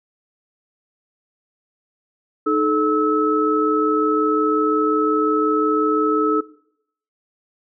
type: tone cluster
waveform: sine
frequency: 306.8 / 432.4 / 1298 Hz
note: D#4 / A4 / E6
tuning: -24 / -30 / -27 cents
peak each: -20 dBFS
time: 2.46-6.41 s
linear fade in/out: 10 ms
effects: noise-tail reverb RT60 0.7 s tail -19 dB re dry